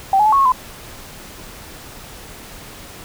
sine tone with pitch steps, 776 / 844 / 865 / 1103 / 1089 / 1015 Hz, G5 / G#5 / A5 / C#6 / C#6 / B5, -18 / +28 / -30 / -9 / -31 / +47 cents, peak -10 dBFS, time 0.13-0.52 s, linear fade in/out 2 ms, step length 65 ms, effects pink hiss -37 dBFS RMS until 3.04 s

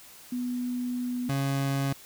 sine / 30% pulse tone pair in turn, 246.9 / 137.73 Hz, B3 / C#3, 0 / -11 cents, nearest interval minor seventh, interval 1011 cents, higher first, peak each -28 / -23 dBFS, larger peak second, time 0.32-1.29 / 1.29-1.93 s, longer first, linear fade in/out 5 ms, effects white hiss -50 dBFS RMS until 2.05 s

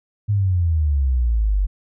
sine exponential sweep, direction down, 106 to 46.25 Hz, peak -15 dBFS, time 0.28-1.67 s, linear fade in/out 20 ms, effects none

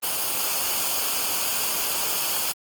white noise with comb filter, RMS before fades -25 dBFS, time 0.02-2.53 s, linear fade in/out 20 ms, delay 0.52 ms, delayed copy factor -0.6, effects Opus 24 kbps

